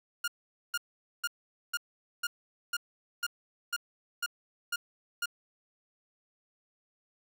sawtooth tone bursts, 1417 Hz, F6, 25 cents sharp, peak -26 dBFS, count 11, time 0.24-5.258 s, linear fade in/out 5 ms, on 38 ms, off 460 ms, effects none

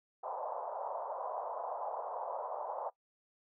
white band-pass noise, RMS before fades -40 dBFS, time 0.23-2.9 s, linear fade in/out 5 ms, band 520 to 1000 Hz, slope 48 dB/octave, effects noise-tail reverb RT60 0.1 s tail -18 dB re dry

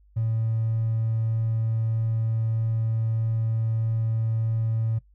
triangle tone with hard clipping, 112.3 Hz, A2, 36 cents sharp, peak -23 dBFS, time 0.16-4.99 s, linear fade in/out 10 ms, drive 4 dB, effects noise-tail reverb RT60 0.1 s tail -18 dB re dry + added 50 Hz sine -54 dBFS peak until 5.14 s

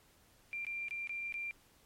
sine tone with dropouts, 2374 Hz, D7, 18 cents sharp, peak -37 dBFS, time 0.53-1.51 s, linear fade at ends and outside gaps 0 ms, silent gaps 0.649-0.667 / 0.884-0.909 / 1.073-1.094 / 1.324-1.341 s, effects pink hiss -66 dBFS RMS until 1.85 s + MP3 64 kbps

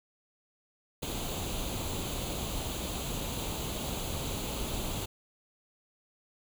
pink noise with comb filter, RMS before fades -35 dBFS, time 1.02-5.06 s, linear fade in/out 10 ms, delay 0.28 ms, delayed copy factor +0.65, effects none

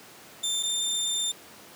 25% pulse tone pair in turn, 3576 / 3592 Hz, A7 / A7, +27 / +35 cents, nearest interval unison, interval 8 cents, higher second, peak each -22 dBFS, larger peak neither, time 0.43-0.63 / 0.63-1.32 s, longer second, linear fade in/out 10 ms, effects pink hiss -48 dBFS RMS until 1.75 s + high-pass 200 Hz 12 dB/octave

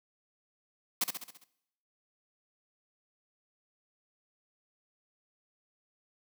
white noise with echo, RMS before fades -28 dBFS, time 1.01-1.04 s, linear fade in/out 5 ms, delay 67 ms, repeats 6, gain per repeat -5 dB, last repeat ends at 1.442 s, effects noise-tail reverb RT60 0.8 s tail -20 dB re dry + high-pass 150 Hz 12 dB/octave

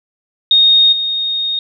sine tone with level steps, 3711 Hz, A#7, 9 cents flat, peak -6 / -15 dBFS, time 0.51-1.59 s, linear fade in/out 2 ms, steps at 0.92 s, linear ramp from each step 10 ms, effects none

